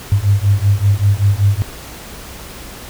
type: beating tone pair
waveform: sine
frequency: 98 / 103.2 Hz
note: G2 / G#2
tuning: 0 / -10 cents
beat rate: 5.2 Hz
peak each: -13 dBFS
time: 0.12-1.62 s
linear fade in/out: 0 ms
effects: added 60 Hz sine -39 dBFS peak until 2.89 s + pink hiss -33 dBFS RMS until 2.89 s